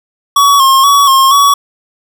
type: tone with vibrato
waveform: square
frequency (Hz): 1100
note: C#6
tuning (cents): -14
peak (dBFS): -5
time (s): 0.36-1.54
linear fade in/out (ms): 5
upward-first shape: square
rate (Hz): 2.1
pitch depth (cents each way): 45
effects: none